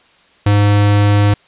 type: tone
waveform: square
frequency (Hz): 102.6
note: G#2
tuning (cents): -21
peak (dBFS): -9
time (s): 0.46-1.34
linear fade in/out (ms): 5
effects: white hiss -50 dBFS RMS until 1.47 s + resampled to 8000 Hz